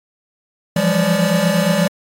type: tone cluster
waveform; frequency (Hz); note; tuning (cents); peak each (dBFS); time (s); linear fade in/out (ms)
square; 168.8 / 177.3 / 202.6 / 578; E3 / F3 / G#3 / D5; +41 / +26 / -43 / -28; -20; 0.76-1.88; 5
effects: AAC 48 kbps